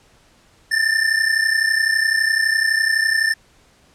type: tone pair together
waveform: square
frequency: 1768.1 / 1800 Hz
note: A6 / A6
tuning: +8 / +39 cents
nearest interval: unison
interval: 31 cents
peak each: -19 dBFS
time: 0.71-3.34 s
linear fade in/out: 10 ms
effects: pink hiss -54 dBFS RMS until 3.94 s + low-pass 9000 Hz 12 dB/octave